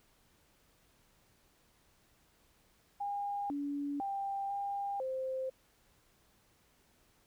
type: tone with pitch steps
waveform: sine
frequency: 810 / 285.7 / 791 / 801 / 523 Hz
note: G#5 / D4 / G5 / G5 / C5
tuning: -43 / -48 / +15 / +37 / -1 cents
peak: -34 dBFS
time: 3-5.5 s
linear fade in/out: 10 ms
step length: 500 ms
effects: pink hiss -69 dBFS RMS until 7.26 s